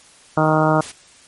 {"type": "harmonic tone", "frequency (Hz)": 155.9, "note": "D#3", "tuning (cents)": 4, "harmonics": [1, 2, 3, 4, 5, 6, 7, 8, 9], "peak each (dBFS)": [-19, -20, -24, -19, -22, -23, -26, -23, -26], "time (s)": [0.37, 0.81], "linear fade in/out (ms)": 5}
{"type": "noise", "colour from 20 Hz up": "white", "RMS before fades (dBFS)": -33, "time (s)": [0.81, 0.92], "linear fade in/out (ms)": 10}
{"effects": ["white hiss -48 dBFS RMS until 1.27 s", "MP3 48 kbps"]}